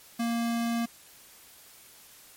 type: tone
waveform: square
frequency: 233.1 Hz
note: A#3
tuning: in tune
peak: -27 dBFS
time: 0.19-0.86 s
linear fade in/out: 10 ms
effects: white hiss -53 dBFS RMS until 2.36 s + MP3 64 kbps